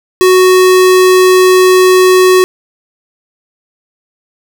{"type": "tone", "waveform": "square", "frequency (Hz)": 370, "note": "F#4", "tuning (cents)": 0, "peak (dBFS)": -4, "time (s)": [0.21, 2.44], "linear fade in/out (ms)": 0, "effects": []}